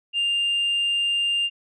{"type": "tone", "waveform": "sine", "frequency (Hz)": 2800, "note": "F7", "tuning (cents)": 4, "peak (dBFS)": -18, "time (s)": [0.13, 1.5], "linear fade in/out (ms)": 50, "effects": ["tanh soft clip ceiling -18 dBFS"]}